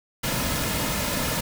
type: noise with comb filter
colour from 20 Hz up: pink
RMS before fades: -26 dBFS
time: 0.23-1.41 s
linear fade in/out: 10 ms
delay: 2.6 ms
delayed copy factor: -0.5
effects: none